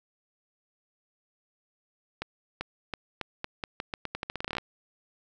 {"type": "accelerating click train", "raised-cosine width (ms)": 0.3, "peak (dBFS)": -16, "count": 21, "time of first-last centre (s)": [2.22, 4.583], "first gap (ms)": 390, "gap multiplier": 0.84, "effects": []}